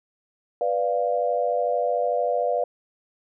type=chord; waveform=sine; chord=B diminished; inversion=none; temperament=equal; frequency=493.9 / 587.3 / 698.5 Hz; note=B4 / D5 / F5; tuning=0 / 0 / 0 cents; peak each=-25 dBFS; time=0.61-2.64 s; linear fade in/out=2 ms; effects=none